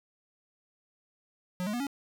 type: tone with pitch steps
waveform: square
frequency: 181.4 / 209.6 / 242.1 / 279.8 Hz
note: F#3 / G#3 / B3 / C#4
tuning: -34 / +16 / -34 / +16 cents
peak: -31 dBFS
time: 1.6-1.868 s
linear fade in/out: 0 ms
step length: 67 ms
effects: none